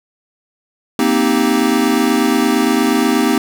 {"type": "chord", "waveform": "square", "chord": "C minor seventh", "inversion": "third", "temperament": "equal", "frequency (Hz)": [233.1, 261.6, 311.1, 392], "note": ["Bb3", "C4", "Eb4", "G4"], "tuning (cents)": [0, 0, 0, 0], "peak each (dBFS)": [-18, -17, -18, -20], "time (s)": [0.99, 3.38], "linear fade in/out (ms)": 2, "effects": []}